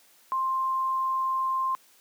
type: tone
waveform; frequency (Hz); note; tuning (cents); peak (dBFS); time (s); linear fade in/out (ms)
sine; 1052; C6; +9; -24; 0.32-1.75; 0
effects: white hiss -59 dBFS RMS until 2 s + high-pass 200 Hz 12 dB/octave